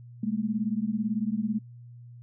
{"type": "beating tone pair", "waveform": "sine", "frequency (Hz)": [207.7, 225.7], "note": ["G#3", "A3"], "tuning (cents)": [0, 44], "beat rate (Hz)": 18, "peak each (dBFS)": [-28, -29], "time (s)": [0.23, 1.59], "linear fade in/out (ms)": 5, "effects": ["noise-tail reverb RT60 0.1 s tail -22 dB re dry", "added 120 Hz sine -44 dBFS peak until 2.22 s"]}